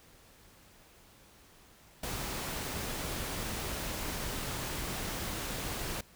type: noise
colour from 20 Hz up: pink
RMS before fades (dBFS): -37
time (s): 2.03-6.01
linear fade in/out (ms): 5
effects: pink hiss -59 dBFS RMS until 6.15 s